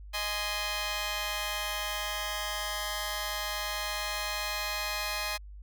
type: chord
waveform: 10% pulse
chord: Ab major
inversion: second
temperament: just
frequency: 623 / 830.6 / 1038.3 Hz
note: Eb5 / Ab5 / C6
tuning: +2 / 0 / -14 cents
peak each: -28 dBFS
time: 0.13-5.38 s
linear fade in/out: 20 ms
effects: added 50 Hz sine -43 dBFS peak until 5.62 s